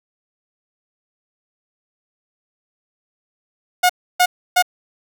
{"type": "tone bursts", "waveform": "sawtooth", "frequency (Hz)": 722, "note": "F#5", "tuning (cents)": -43, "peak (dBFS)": -7, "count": 3, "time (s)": [3.83, 4.625], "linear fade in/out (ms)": 10, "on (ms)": 65, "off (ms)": 300, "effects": []}